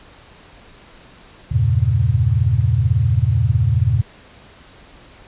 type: chord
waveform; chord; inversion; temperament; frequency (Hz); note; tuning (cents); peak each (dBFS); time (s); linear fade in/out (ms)
sine; E diminished seventh; none; equal; 82.41 / 98 / 116.54 / 138.59; E2 / G2 / Bb2 / Db3; 0 / 0 / 0 / 0; -20 / -19 / -16 / -21; 1.51-4.02; 10
effects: pink hiss -45 dBFS RMS until 5.27 s + resampled to 8000 Hz